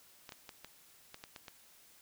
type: clicks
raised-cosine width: 0.2 ms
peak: -29 dBFS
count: 8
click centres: 0.292 / 0.322 / 0.492 / 0.646 / 1.144 / 1.239 / 1.362 / 1.482 s
effects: white hiss -62 dBFS RMS until 2.01 s